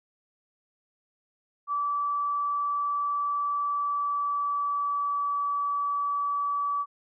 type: tone with pitch glide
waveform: sine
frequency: 1156 to 1148 Hz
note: D6 to D6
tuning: -28 to -40 cents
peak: -25 dBFS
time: 1.67-6.86 s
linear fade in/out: 50 ms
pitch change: -12 cents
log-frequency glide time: 3.63-5.37 s
effects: none